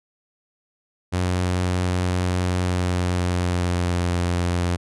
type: tone with pitch glide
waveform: sawtooth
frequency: 90.5 to 87.82 Hz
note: F#2 to F2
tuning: -38 to +10 cents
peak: -16 dBFS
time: 1.12-4.77 s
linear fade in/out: 20 ms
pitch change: -52 cents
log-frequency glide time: 2.61-4.08 s
effects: resampled to 24000 Hz